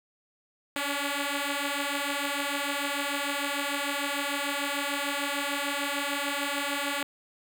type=beating tone pair; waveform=5% pulse; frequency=280.7 / 287.4 Hz; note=C#4 / D4; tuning=+22 / -37 cents; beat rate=6.7 Hz; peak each=-20 dBFS; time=0.76-7.03 s; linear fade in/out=2 ms; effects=none